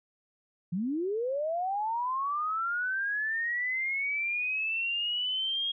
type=linear sweep; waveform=sine; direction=up; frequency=162.4 to 3278 Hz; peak=-28 dBFS; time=0.72-5.72 s; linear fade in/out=10 ms; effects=none